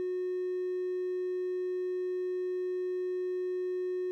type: tone with hard clipping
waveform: triangle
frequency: 364.9 Hz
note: F#4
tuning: 24 cents flat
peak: -31 dBFS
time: 0-4.11 s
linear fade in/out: 0 ms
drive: 4 dB
effects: none